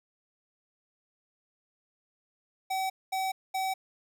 square tone bursts, 762 Hz, G5, 49 cents flat, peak -29 dBFS, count 3, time 2.7-3.74 s, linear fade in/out 10 ms, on 200 ms, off 220 ms, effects none

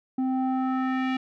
square tone with low-pass filter sweep, 260 Hz, C4, 11 cents flat, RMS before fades -26 dBFS, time 0.18-1.17 s, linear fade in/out 5 ms, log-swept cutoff 520 to 2700 Hz, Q 1.9, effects none

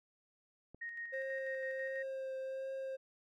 click, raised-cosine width 2 ms, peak -39 dBFS, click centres 0.746 s
sine tone with tremolo, 1864.7 Hz, A#6, in tune, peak -40 dBFS, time 0.81-2.03 s, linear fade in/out 10 ms, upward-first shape square, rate 6.1 Hz, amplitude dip 40%
triangle tone with vibrato, 531 Hz, C5, 25 cents sharp, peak -37 dBFS, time 1.12-2.97 s, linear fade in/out 20 ms, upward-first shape triangle, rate 1.4 Hz, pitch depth 15 cents each way
effects none

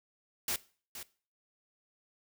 white noise with echo, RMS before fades -33 dBFS, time 0.48-0.56 s, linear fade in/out 2 ms, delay 470 ms, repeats 1, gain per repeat -11 dB, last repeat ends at 1.03 s, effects noise-tail reverb RT60 0.4 s tail -19 dB re dry

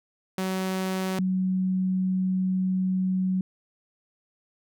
sawtooth / sine tone pair in turn, 188.1 / 186.48 Hz, F#3 / F#3, +29 / +14 cents, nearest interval unison, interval 15 cents, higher first, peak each -22 dBFS, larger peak neither, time 0.38-1.19 / 1.19-3.41 s, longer second, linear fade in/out 2 ms, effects none

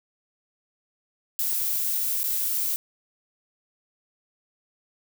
violet noise with dropouts, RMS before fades -26 dBFS, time 1.39-2.76 s, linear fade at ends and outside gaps 0 ms, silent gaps 2.232-2.24 s, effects none

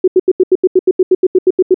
sine tone bursts, 370 Hz, F#4, in tune, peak -4 dBFS, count 15, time 0.04-1.744 s, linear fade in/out 5 ms, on 38 ms, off 81 ms, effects none

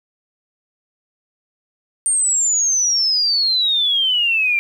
sine exponential sweep, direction down, 8870 to 2349 Hz, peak -14 dBFS, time 2.06-4.59 s, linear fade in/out 0 ms, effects 8-bit

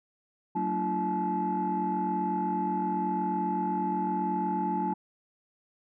sine tone cluster, 187.5 / 228.4 / 294 / 342 / 862 Hz, F#3 / A#3 / D4 / F4 / A5, +23 / -35 / +2 / -36 / -36 cents, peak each -32 / -36 / -35 / -35 / -28 dBFS, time 0.55-4.94 s, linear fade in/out 10 ms, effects tanh soft clip ceiling -20 dBFS

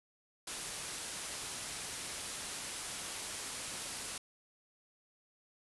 white low-pass noise, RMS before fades -43 dBFS, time 0.47-4.18 s, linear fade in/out 5 ms, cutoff 11000 Hz, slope 96 dB/octave, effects none

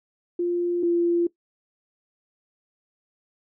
sine tone pair in turn, 349.2 / 343.8 Hz, F4 / F4, 0 / -27 cents, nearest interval unison, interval 27 cents, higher first, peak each -21 / -18 dBFS, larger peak second, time 0.39-0.83 / 0.83-1.27 s, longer neither, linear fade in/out 5 ms, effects noise-tail reverb RT60 0.1 s tail -19 dB re dry

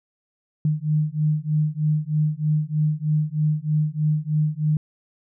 sine beating tone pair, 151.1 / 154.3 Hz, D3 / D#3, +50 / -14 cents, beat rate 3.2 Hz, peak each -22 dBFS, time 0.65-4.77 s, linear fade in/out 2 ms, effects none

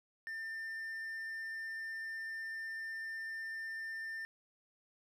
triangle tone, 1796 Hz, A6, 35 cents sharp, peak -38 dBFS, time 0.27-4.25 s, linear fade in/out 0 ms, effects none

